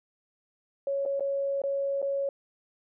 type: tone with dropouts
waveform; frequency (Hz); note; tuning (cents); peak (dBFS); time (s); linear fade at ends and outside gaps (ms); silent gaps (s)
sine; 554.4; C#5; 0; -26; 0.87-2.29; 2; 1.053-1.06 / 1.196-1.206 / 1.618-1.637 / 2.018-2.026
effects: none